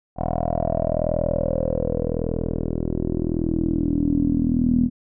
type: tone with low-pass filter sweep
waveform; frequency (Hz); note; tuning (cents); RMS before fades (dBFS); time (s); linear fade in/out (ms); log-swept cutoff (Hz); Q
10% pulse; 40.86; E1; -14; -22; 0.16-4.9; 50; 760 to 240; 9.2
effects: none